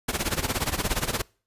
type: noise with tremolo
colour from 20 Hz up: pink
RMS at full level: -24 dBFS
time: 0.08-1.22 s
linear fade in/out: 10 ms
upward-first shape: sine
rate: 17 Hz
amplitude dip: 85%
effects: noise-tail reverb RT60 0.4 s tail -25 dB re dry + resampled to 32000 Hz